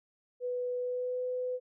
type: tone with pitch glide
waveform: sine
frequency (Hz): 494.8 to 502.3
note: B4 to B4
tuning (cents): +3 to +29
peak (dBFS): -31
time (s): 0.4-1.6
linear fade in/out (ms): 50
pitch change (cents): +26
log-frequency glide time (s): 0.78-1.24
effects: none